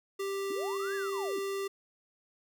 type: tone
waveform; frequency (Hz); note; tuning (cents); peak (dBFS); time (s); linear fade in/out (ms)
square; 393.2; G4; +5; -33; 0.19-1.68; 10
type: linear two-way sweep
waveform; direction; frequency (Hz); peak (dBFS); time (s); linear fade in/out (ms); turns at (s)
sine; up then down; 255 to 1714 to 255; -38; 0.5-1.39; 5; 0.95
effects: none